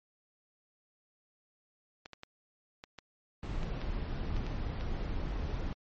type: clicks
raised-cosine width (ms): 0.2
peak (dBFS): -27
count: 10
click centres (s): 2.059 / 2.133 / 2.234 / 2.839 / 2.987 / 3.631 / 3.816 / 4.366 / 4.466 / 4.81
type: noise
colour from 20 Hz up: brown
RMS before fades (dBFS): -35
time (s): 3.43-5.73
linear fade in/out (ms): 0
effects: low-pass 5000 Hz 12 dB/octave + MP3 32 kbps